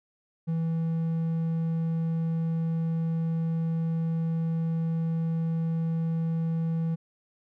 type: tone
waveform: triangle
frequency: 163.8 Hz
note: E3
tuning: 11 cents flat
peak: -23 dBFS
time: 0.47-6.96 s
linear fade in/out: 20 ms
effects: none